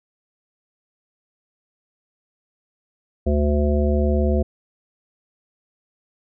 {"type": "harmonic tone", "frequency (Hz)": 73.5, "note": "D2", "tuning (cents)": 2, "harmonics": [1, 3, 5, 7, 9], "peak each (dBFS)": [-18, -23, -25, -26, -28], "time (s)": [3.26, 4.43], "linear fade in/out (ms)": 10, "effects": []}